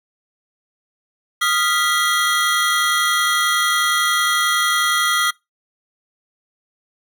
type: tone cluster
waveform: square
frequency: 1240 / 1391 / 1965 / 3258 Hz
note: D#6 / F6 / B6 / G#7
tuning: -6 / -7 / -9 / -34 cents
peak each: -22 dBFS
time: 1.41-5.31 s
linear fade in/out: 10 ms
effects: noise-tail reverb RT60 0.2 s tail -23 dB re dry